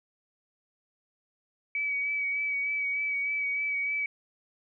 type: tone with vibrato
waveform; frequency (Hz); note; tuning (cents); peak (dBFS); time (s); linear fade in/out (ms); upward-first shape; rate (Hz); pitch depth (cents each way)
sine; 2277; C#7; +46; -27; 1.75-4.06; 2; sine; 3.3; 22
effects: none